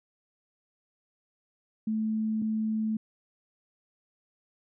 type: tone pair in turn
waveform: sine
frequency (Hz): 218.4 / 218.4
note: A3 / A3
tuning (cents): -13 / -13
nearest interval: unison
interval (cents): 0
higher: neither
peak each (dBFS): -26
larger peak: neither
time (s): 1.87-2.42 / 2.42-2.97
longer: neither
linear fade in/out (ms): 5
effects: none